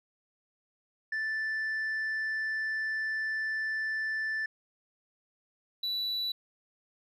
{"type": "tone pair in turn", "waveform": "sine", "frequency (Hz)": [1760, 3951], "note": ["A6", "B7"], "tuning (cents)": [0, 0], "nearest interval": "octave + major second", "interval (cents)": 1400, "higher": "second", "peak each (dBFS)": -27, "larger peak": "neither", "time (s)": [[1.12, 4.46], [5.83, 6.32]], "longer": "first", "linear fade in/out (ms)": 5, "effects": ["tanh soft clip ceiling -29 dBFS"]}